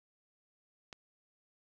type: click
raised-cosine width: 0.2 ms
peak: -28 dBFS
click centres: 0.928 s
effects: none